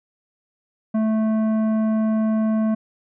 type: tone with tanh clipping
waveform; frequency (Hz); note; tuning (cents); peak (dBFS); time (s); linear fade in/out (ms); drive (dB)
triangle; 218.9; A3; -9; -19; 0.94-2.75; 10; 15
effects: none